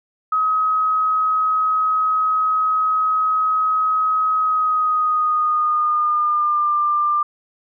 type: tone with pitch glide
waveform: sine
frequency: 1270 to 1191.8 Hz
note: D#6 to D6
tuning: +35 to +25 cents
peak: -15 dBFS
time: 0.32-7.23 s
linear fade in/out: 5 ms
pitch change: -110 cents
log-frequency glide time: 4.35-6.76 s
effects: none